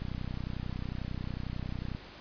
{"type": "click train", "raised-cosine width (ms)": 5, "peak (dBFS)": -24, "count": 61, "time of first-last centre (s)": [0.02, 1.949], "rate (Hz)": 31.1, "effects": ["pink hiss -49 dBFS RMS until 2.2 s", "resampled to 11025 Hz"]}